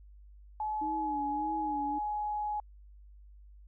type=tone with pitch glide; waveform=sine; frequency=855 to 839.8 Hz; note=A5 to G#5; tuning=-50 to +19 cents; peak=-31 dBFS; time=0.6-2.6 s; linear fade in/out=2 ms; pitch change=-31 cents; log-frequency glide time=0.89-1.27 s
type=tone with vibrato; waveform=sine; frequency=303.5 Hz; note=D#4; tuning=43 cents flat; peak=-36 dBFS; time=0.81-1.99 s; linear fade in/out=10 ms; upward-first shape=sine; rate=1.7 Hz; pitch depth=88 cents each way
effects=added 50 Hz sine -51 dBFS peak until 3.67 s